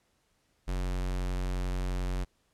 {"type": "tone", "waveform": "square", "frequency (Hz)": 45.68, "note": "F#1", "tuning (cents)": -21, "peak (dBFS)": -30, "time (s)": [0.67, 2.25], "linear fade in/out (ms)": 20, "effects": ["pink hiss -72 dBFS RMS until 2.53 s", "low-pass 11000 Hz 12 dB/octave"]}